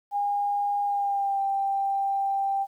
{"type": "tone with pitch glide", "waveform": "sine", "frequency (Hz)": [813, 787.6], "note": ["G#5", "G5"], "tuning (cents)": [-37, 8], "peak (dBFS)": -23, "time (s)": [0.11, 2.67], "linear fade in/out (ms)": 50, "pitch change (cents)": -55, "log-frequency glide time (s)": [0.84, 1.41], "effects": ["10-bit"]}